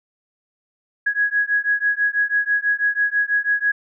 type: beating tone pair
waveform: sine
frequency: 1661.2 / 1667.3 Hz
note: G#6 / G#6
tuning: 0 / +6 cents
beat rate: 6.1 Hz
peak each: -20 dBFS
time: 1.06-3.72 s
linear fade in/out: 10 ms
effects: none